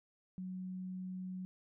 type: tone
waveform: sine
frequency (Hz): 185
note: F#3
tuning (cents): 0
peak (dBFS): -40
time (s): 0.38-1.45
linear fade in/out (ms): 0
effects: none